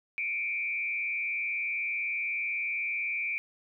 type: tone with frequency modulation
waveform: sine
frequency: 2349 Hz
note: D7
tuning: in tune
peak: -29 dBFS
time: 0.18-3.38 s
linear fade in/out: 0 ms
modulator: 118 Hz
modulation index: 0.89
effects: none